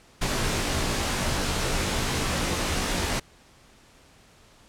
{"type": "noise with comb filter", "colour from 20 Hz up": "pink", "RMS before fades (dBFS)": -26, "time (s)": [0.21, 3.2], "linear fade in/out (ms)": 10, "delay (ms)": 19, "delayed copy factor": -0.8, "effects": ["pink hiss -55 dBFS RMS until 4.68 s", "low-pass 9000 Hz 12 dB/octave"]}